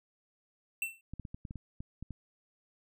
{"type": "tone with exponential decay", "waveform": "square", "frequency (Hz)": 2688, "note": "E7", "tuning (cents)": 33, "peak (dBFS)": -29, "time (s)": [0.82, 1.01], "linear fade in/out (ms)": 2, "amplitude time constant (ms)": 41}
{"type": "clicks", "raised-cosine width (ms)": 5, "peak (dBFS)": -29, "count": 10, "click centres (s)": [1.136, 1.197, 1.252, 1.345, 1.452, 1.509, 1.557, 1.805, 2.026, 2.107]}
{"effects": []}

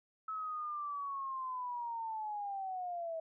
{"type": "linear sweep", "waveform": "sine", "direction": "down", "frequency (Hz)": [1299, 642], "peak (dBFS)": -37, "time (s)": [0.28, 3.2], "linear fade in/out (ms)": 5, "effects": []}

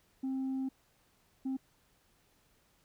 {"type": "tone bursts at uneven times", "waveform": "sine", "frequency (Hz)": 264.7, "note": "C4", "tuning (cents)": 20, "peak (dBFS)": -30, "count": 2, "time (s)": [[0.23, 0.69], [1.45, 1.57]], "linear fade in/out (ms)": 10, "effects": ["tanh soft clip ceiling -31 dBFS", "pink hiss -70 dBFS RMS until 2.84 s"]}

